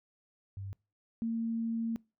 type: tone pair in turn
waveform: sine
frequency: 98 / 228.2 Hz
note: G2 / A#3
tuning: 0 / -37 cents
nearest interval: octave + minor third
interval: 1463 cents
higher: second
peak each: -38 / -30 dBFS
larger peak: second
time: 0.57-0.73 / 1.22-1.96 s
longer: second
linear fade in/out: 0 ms
effects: noise-tail reverb RT60 0.3 s tail -25 dB re dry